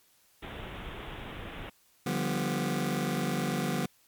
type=low-pass noise; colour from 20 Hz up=pink; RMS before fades=-41 dBFS; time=0.42-1.7 s; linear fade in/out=10 ms; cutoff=3600 Hz; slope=96 dB/octave
type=chord; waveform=sawtooth; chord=G dominant seventh; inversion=second; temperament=just; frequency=147 / 176.4 / 196 / 245 Hz; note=D3 / F3 / G3 / B3; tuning=+2 / +18 / 0 / -14 cents; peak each=-30 dBFS; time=2.06-3.86 s; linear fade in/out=5 ms
effects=white hiss -65 dBFS RMS until 4.07 s + MP3 96 kbps